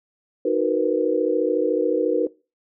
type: chord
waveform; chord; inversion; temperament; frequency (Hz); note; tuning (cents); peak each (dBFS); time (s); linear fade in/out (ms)
sine; B major seventh; first; equal with one note detuned; 311.1 / 370 / 466.2 / 500.2; D#4 / F#4 / A#4 / B4; 0 / 0 / 0 / +22; -25 / -24 / -22 / -23; 0.45-2.27; 5
effects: noise-tail reverb RT60 0.3 s tail -21 dB re dry